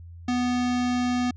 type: tone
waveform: square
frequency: 246.9 Hz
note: B3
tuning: in tune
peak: -23 dBFS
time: 0.28-1.31 s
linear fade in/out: 5 ms
effects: added 85 Hz sine -40 dBFS peak until 1.36 s + resampled to 16000 Hz